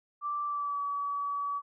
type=tone with pitch glide; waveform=sine; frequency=1171 to 1141 Hz; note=D6 to C#6; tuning=-5 to +50 cents; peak=-30 dBFS; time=0.21-1.62 s; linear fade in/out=50 ms; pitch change=-45 cents; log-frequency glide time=0.45-0.81 s; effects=none